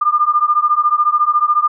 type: beating tone pair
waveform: sine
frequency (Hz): 1198 / 1212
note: D6 / D#6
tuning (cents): +34 / -46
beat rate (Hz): 14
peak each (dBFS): -14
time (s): 0.01-1.68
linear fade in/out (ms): 10
effects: none